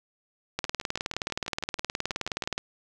two click trains, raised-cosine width 0.2 ms, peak -11 / -24 dBFS, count 39 / 12, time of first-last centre 0.59-2.58 / 0.65-2.439 s, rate 19.1 / 6.15 Hz, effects none

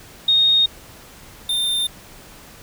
sine / square tone pair in turn, 3713 / 3611 Hz, A#7 / A7, -8 / +44 cents, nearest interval unison, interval 48 cents, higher first, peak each -12 / -19 dBFS, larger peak first, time 0.28-0.66 / 1.49-1.87 s, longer neither, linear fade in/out 5 ms, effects pink hiss -43 dBFS RMS until 2.62 s

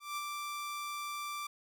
sawtooth tone with ADSR envelope, 1174.7 Hz, D6, in tune, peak -31 dBFS, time 0-1.47 s, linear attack 170 ms, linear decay 34 ms, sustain -3 dB, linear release 6 ms, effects none

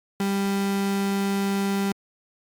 35% pulse tone, 197.6 Hz, G3, 14 cents sharp, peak -20 dBFS, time 0.2-1.92 s, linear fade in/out 2 ms, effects MP3 96 kbps

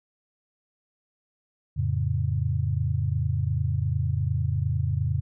sine chord, F augmented, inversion none, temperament equal, 87.31 / 110 / 138.59 Hz, F2 / A2 / C#3, 0 / 0 / 0 cents, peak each -27 dBFS, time 1.76-5.21 s, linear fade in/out 20 ms, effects none

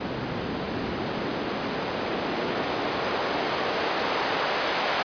white noise with band-pass filter sweep, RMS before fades -28 dBFS, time 0-5.03 s, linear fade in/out 10 ms, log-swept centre 200 to 760 Hz, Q 0.8, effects resampled to 11025 Hz

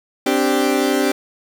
30% pulse chord, C suspended second, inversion none, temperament equal, 261.6 / 293.7 / 392 Hz, C4 / D4 / G4, 0 / 0 / 0 cents, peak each -17 dBFS, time 0.26-1.12 s, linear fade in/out 5 ms, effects 8-bit

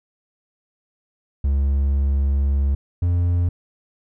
triangle tone pair in turn, 69.3 / 87.5 Hz, C#2 / F2, 0 / +4 cents, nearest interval major third, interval 404 cents, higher second, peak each -14 dBFS, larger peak neither, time 1.44-2.75 / 3.02-3.49 s, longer first, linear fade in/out 5 ms, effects none

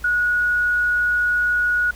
sine tone, 1457 Hz, F#6, 27 cents flat, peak -16 dBFS, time 0.04-1.91 s, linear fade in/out 5 ms, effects added 60 Hz sine -38 dBFS peak until 1.95 s + pink hiss -45 dBFS RMS until 1.95 s

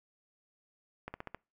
slowing click train, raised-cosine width 0.5 ms, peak -25 dBFS, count 5, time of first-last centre 1.08-1.346 s, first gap 60 ms, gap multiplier 1.07, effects noise-tail reverb RT60 0.3 s tail -26 dB re dry

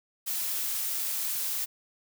blue noise, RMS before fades -31 dBFS, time 0.26-1.66 s, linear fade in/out 20 ms, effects none

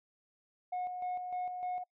sine tone with tremolo, 726 Hz, F#5, 33 cents flat, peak -31 dBFS, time 0.72-1.84 s, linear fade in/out 10 ms, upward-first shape square, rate 3.3 Hz, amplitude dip 50%, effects noise-tail reverb RT60 0.1 s tail -26 dB re dry + tanh soft clip ceiling -32 dBFS

